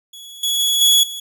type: tone with level steps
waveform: sawtooth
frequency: 3371 Hz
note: G#7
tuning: 25 cents sharp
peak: -32 / -14 / -12 / -7 / -24 dBFS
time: 0.13-1.2 s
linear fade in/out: 5 ms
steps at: 0.43 / 0.59 / 0.81 / 1.03 s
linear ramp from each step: 5 ms
effects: none